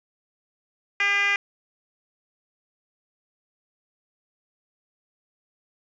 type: tone with band-pass filter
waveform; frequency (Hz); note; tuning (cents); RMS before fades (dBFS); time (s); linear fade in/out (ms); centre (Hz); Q
10% pulse; 402.6; G4; +46; -22; 1-1.36; 2; 2200; 3.6
effects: resampled to 16000 Hz + 9-bit